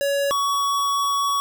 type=tone pair in turn; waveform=square; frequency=562 / 1124 Hz; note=C#5 / C#6; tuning=+24 / +24 cents; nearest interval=octave; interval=1200 cents; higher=second; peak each=-20 dBFS; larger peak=neither; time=0.01-0.31 / 0.31-1.4 s; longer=second; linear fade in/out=0 ms; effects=none

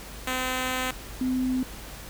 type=tone pair in turn; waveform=5% pulse / sine; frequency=256.4 / 256.4 Hz; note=C4 / C4; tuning=-35 / -35 cents; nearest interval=unison; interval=0 cents; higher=neither; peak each=-15 / -23 dBFS; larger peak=first; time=0.27-0.91 / 1.21-1.63 s; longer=first; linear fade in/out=2 ms; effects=added 50 Hz sine -43 dBFS peak until 2.09 s + pink hiss -42 dBFS RMS until 2.09 s

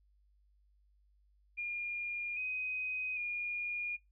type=tone with pitch steps; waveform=sine; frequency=2416 / 2511 / 2428 Hz; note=D7 / D#7 / D#7; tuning=+48 / +15 / -43 cents; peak=-35 dBFS; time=1.57-3.97 s; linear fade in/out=20 ms; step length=800 ms; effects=noise-tail reverb RT60 0.2 s tail -21 dB re dry + added 50 Hz sine -66 dBFS peak until 4.11 s

